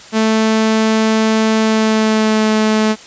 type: tone with pitch glide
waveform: sawtooth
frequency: 220 to 216.6 Hz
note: A3 to A3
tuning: 0 to -27 cents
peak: -7 dBFS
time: 0.12-2.96 s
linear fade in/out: 50 ms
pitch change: -27 cents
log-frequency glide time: 1.6-2.48 s
effects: white hiss -37 dBFS RMS until 3.06 s + resampled to 16000 Hz